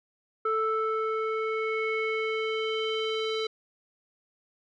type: tone with low-pass filter sweep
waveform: square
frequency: 440 Hz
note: A4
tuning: in tune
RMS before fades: -29 dBFS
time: 0.45-3.47 s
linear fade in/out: 5 ms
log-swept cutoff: 1300 to 3800 Hz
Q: 4.1
effects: none